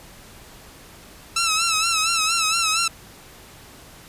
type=tone with vibrato; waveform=10% pulse; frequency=1318.5 Hz; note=E6; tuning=in tune; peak=-10 dBFS; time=1.36-2.88 s; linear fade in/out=5 ms; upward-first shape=sine; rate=4.3 Hz; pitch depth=71 cents each way; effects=pink hiss -45 dBFS RMS until 4.08 s + resampled to 32000 Hz